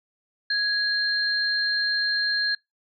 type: tone pair together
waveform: sine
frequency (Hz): 1661.2 / 4186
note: G#6 / C8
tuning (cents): 0 / 0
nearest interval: octave + major third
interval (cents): 1600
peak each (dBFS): -24 / -24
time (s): 0.5-2.55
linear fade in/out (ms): 5
effects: noise-tail reverb RT60 0.2 s tail -26 dB re dry